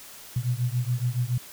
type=beating tone pair; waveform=sine; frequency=119.9 / 127 Hz; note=A#2 / B2; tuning=+49 / +49 cents; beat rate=7.1 Hz; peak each=-26 / -27 dBFS; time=0.36-1.38 s; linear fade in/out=5 ms; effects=white hiss -45 dBFS RMS until 1.52 s